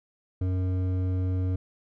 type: tone with hard clipping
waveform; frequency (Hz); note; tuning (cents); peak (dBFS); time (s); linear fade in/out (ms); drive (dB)
sine; 92.4; F#2; -2; -26; 0.41-1.56; 5; 10
effects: none